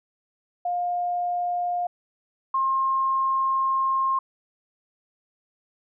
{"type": "tone pair in turn", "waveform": "sine", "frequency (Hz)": [708, 1066.3], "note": ["F5", "C6"], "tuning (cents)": [23, 32], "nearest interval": "perfect fifth", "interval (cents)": 709, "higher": "second", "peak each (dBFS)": [-23, -20], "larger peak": "second", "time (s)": [[0.65, 1.87], [2.54, 4.19]], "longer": "second", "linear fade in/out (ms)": 5, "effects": []}